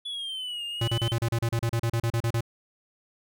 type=exponential two-way sweep; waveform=triangle; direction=down then up; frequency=3435 to 2807 to 3091 Hz; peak=-30 dBFS; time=0.05-1.13 s; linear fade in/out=10 ms; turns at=0.65 s
type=tone bursts; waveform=square; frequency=115.9 Hz; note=A#2; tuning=10 cents flat; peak=-24 dBFS; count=16; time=0.81-2.408 s; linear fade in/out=5 ms; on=68 ms; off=34 ms
effects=none

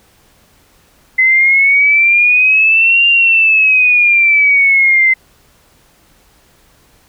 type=exponential two-way sweep; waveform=sine; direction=up then down; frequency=2038 to 2794 to 2062 Hz; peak=-6 dBFS; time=1.18-5.14 s; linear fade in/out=10 ms; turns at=3.07 s; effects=pink hiss -50 dBFS RMS until 7.08 s

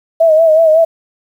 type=tone with vibrato; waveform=sine; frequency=641 Hz; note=E5; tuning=49 cents flat; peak=-5 dBFS; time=0.2-0.85 s; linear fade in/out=10 ms; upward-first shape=sine; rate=5.4 Hz; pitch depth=62 cents each way; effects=7-bit

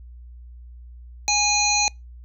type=harmonic tone with a mistuned harmonic; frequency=825 Hz; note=G#5; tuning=12 cents flat; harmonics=1 / 3 / 5 / 7 / 8; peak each=-24 / -24 / -24 / -24 / -24 dBFS; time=1.28-1.88 s; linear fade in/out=0 ms; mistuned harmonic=7; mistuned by=+61 cents; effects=noise-tail reverb RT60 0.2 s tail -26 dB re dry + added 60 Hz sine -39 dBFS peak until 2.24 s

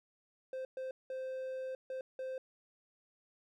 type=tone bursts at uneven times; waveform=triangle; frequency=521 Hz; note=C5; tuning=7 cents flat; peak=-36 dBFS; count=5; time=0.53-0.65 / 0.77-0.91 / 1.1-1.75 / 1.9-2.01 / 2.19-2.38 s; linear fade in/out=2 ms; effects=none

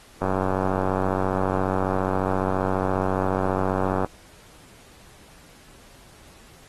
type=click train; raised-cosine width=1 ms; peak=-10 dBFS; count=363; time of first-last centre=0.22-4.047 s; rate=94.6 Hz; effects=pink hiss -51 dBFS RMS until 6.68 s + AAC 32 kbps

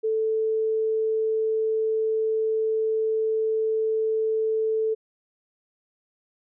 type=tone; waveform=sine; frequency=440 Hz; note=A4; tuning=in tune; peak=-21 dBFS; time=0.03-4.95 s; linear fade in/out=20 ms; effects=none

